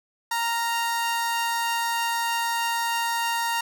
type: tone pair together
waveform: sawtooth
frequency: 930 / 1393.4 Hz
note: A#5 / F6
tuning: -4 / -4 cents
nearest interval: perfect fifth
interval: 700 cents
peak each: -20 / -31 dBFS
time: 0.31-3.61 s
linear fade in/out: 5 ms
effects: none